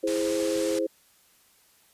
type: chord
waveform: sine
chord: E augmented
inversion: none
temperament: equal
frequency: 329.6 / 415.3 / 523.3 Hz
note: E4 / G#4 / B#4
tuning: 0 / 0 / 0 cents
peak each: -28 / -30 / -27 dBFS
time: 0.03-0.87 s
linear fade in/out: 10 ms
type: low-pass noise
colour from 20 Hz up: white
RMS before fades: -38 dBFS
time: 0.07-0.79 s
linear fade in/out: 5 ms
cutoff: 9400 Hz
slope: 24 dB/octave
effects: white hiss -61 dBFS RMS until 1.93 s + resampled to 32000 Hz